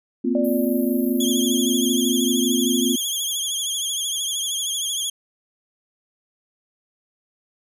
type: chord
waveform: sine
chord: Bb suspended second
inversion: none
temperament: equal with one note detuned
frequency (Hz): 233.1 / 258.2 / 349.2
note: Bb3 / C4 / F4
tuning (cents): 0 / -23 / 0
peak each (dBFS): -23 / -21 / -25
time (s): 0.24-2.96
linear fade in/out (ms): 10
type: tone with exponential decay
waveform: sine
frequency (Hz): 587.3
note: D5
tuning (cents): 0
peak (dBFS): -21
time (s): 0.35-2.61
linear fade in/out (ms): 2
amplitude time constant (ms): 490
type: high-pass noise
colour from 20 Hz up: white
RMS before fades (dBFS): -32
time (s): 0.44-3.38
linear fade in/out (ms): 10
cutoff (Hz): 11000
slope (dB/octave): 96
type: tone with vibrato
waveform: 20% pulse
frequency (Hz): 3288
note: G#7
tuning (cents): -18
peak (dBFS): -17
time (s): 1.2-5.1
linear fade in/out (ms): 5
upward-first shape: triangle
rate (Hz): 13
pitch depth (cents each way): 88
effects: resampled to 32000 Hz